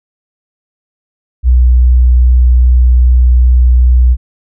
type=tone with vibrato; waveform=sine; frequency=61.74 Hz; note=B1; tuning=in tune; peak=-3 dBFS; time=1.43-4.17 s; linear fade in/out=50 ms; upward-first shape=triangle; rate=2.5 Hz; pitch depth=8 cents each way; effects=none